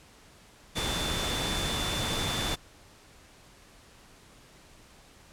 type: tone in noise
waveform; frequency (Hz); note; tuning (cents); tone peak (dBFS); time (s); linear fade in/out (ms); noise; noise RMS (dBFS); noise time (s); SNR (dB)
sine; 3520; A7; 0; -34; 0.75-2.56; 20; pink; -31; 0.75-2.56; -6
effects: pink hiss -55 dBFS RMS until 5.32 s + low-pass 10000 Hz 12 dB/octave